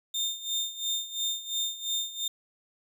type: tone with tremolo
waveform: 30% pulse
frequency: 3627 Hz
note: A#7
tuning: 48 cents flat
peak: -24 dBFS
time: 0.14-2.28 s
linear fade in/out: 5 ms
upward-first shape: sine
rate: 2.9 Hz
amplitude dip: 80%
effects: none